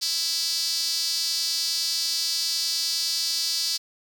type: tone with high-pass filter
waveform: sawtooth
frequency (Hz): 329.6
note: E4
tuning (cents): 0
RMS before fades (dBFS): -26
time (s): 0.01-3.78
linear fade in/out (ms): 20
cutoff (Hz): 4700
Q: 5.4
effects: none